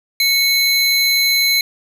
square tone pair together, 2200 / 4084 Hz, C#7 / C8, -14 / -43 cents, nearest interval major seventh, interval 1071 cents, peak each -17 / -15 dBFS, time 0.2-1.61 s, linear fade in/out 2 ms, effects none

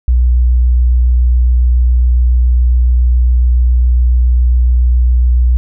sine tone with vibrato, 61.1 Hz, B1, 18 cents flat, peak -6 dBFS, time 0.08-5.57 s, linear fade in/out 0 ms, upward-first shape triangle, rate 7.2 Hz, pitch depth 13 cents each way, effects none

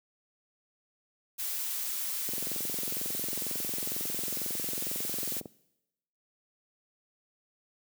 blue noise, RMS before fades -34 dBFS, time 1.38-5.41 s, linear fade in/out 20 ms
click train, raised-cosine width 2 ms, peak -26 dBFS, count 71, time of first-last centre 2.29-5.457 s, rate 22.1 Hz
effects noise-tail reverb RT60 0.9 s tail -22 dB re dry + high-pass 150 Hz 12 dB/octave

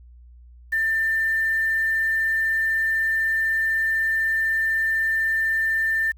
sine tone with quantisation, 1788 Hz, A6, 27 cents sharp, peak -19 dBFS, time 0.72-6.12 s, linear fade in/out 10 ms, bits 7, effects added 60 Hz sine -44 dBFS peak until 6.17 s

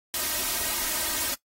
white noise with comb filter, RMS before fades -28 dBFS, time 0.14-1.34 s, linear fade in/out 0 ms, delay 3.2 ms, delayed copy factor +0.9, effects noise-tail reverb RT60 0.1 s tail -17 dB re dry + AAC 48 kbps

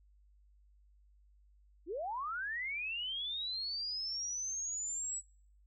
sine linear sweep, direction up, 293.7 to 7902 Hz, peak -36 dBFS, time 1.86-5.22 s, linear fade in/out 50 ms, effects noise-tail reverb RT60 0.6 s tail -25 dB re dry + added 50 Hz sine -62 dBFS peak until 5.66 s

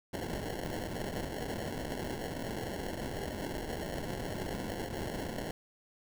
white noise with sample-and-hold, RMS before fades -38 dBFS, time 0.13-5.51 s, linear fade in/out 2 ms, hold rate 1225 Hz, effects none

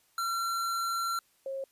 square / sine tone pair in turn, 1363 / 539.4 Hz, F6 / C#5, -43 / -47 cents, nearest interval octave + major third, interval 1604 cents, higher first, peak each -30 / -33 dBFS, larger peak first, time 0.18-1.19 / 1.46-1.64 s, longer first, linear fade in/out 2 ms, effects white hiss -68 dBFS RMS until 1.71 s + resampled to 32000 Hz

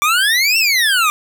25% pulse exponential two-way sweep, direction up then down, 1153 to 2745 to 1186 Hz, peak -8 dBFS, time 0.02-1.1 s, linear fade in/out 0 ms, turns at 0.58 s, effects none

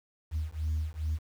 sine beating tone pair, 76.8 / 79.2 Hz, D#2 / D#2, -22 / +31 cents, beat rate 2.4 Hz, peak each -31 dBFS, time 0.31-1.19 s, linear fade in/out 50 ms, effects tanh soft clip ceiling -25 dBFS + 9-bit

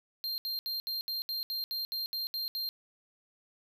square tone bursts, 4186 Hz, C8, in tune, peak -33 dBFS, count 12, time 0.24-2.69 s, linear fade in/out 0 ms, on 140 ms, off 70 ms, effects none

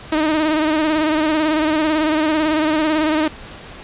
sawtooth tone with vibrato, 310 Hz, D#4, 6 cents flat, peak -11 dBFS, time 0.12-3.28 s, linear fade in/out 5 ms, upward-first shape sine, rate 18 Hz, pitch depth 55 cents each way, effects pink hiss -36 dBFS RMS until 3.83 s + resampled to 8000 Hz

